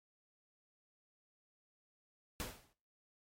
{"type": "noise with exponential decay", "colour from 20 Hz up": "pink", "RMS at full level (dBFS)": -39, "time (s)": [2.4, 2.73], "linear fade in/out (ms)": 0, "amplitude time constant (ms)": 70, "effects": ["noise-tail reverb RT60 0.5 s tail -24 dB re dry", "AAC 48 kbps"]}